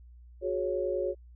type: chord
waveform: sine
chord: F# suspended second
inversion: none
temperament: equal with one note detuned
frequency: 365.1 / 415.3 / 554.4 Hz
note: F#4 / G#4 / C#5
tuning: -23 / 0 / 0 cents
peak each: -32 / -34 / -31 dBFS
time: 0.41-1.15 s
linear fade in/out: 50 ms
effects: added 60 Hz sine -49 dBFS peak until 1.35 s